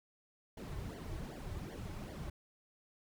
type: noise with flanger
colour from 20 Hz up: brown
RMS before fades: -44 dBFS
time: 0.57-2.3 s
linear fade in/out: 5 ms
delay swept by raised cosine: 0.77 to 4.27 ms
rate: 2.6 Hz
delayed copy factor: -0.85
effects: none